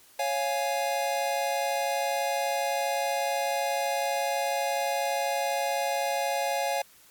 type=chord; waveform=square; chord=Db major; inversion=none; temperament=equal; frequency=554.4 / 698.5 / 830.6 Hz; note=Db5 / F5 / Ab5; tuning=0 / 0 / 0 cents; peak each=-31 dBFS; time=0.19-6.82 s; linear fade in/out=5 ms; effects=white hiss -56 dBFS RMS until 7.1 s + MP3 96 kbps